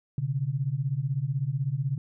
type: beating tone pair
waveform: sine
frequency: 127.2 / 143.2 Hz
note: C3 / D3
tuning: -48 / -43 cents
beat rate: 16 Hz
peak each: -29 / -28 dBFS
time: 0.18-1.98 s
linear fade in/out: 2 ms
effects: none